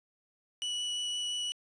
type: tone with vibrato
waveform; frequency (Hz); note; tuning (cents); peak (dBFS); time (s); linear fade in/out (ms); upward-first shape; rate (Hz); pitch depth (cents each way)
40% pulse; 2946; F#7; -8; -31; 0.62-1.52; 0; triangle; 5.8; 8
effects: resampled to 22050 Hz + 10-bit